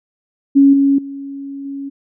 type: tone with level steps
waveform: sine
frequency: 277.2 Hz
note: C#4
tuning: in tune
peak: -5 / -9 / -25 / -23 dBFS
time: 0.55-1.9 s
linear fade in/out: 20 ms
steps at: 0.73 / 0.98 / 1.65 s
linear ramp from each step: 5 ms
effects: none